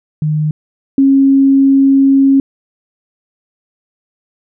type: tone pair in turn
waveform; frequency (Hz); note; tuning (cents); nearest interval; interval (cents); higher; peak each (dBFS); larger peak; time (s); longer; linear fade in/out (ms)
sine; 152.9 / 272.4; D#3 / C#4; -30 / -30; minor seventh; 1000; second; -11 / -5; second; 0.22-0.51 / 0.98-2.4; second; 2
effects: none